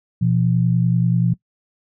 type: tone pair together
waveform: sine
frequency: 121.48 / 171.8 Hz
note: B2 / F3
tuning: -28 / -28 cents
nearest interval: tritone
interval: 600 cents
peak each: -17 dBFS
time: 0.21-1.34 s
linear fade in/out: 10 ms
effects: noise-tail reverb RT60 0.1 s tail -20 dB re dry